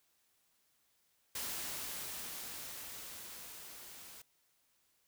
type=noise with level ramp; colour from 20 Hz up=white; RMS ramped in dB=-40 to -53 dBFS; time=1.35-4.22 s; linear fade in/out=5 ms; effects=white hiss -75 dBFS RMS until 5.07 s